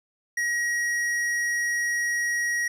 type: tone with hard clipping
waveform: sine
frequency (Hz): 1900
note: A#6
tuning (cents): +33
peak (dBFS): -25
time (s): 0.37-2.68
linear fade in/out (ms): 5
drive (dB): 10
effects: none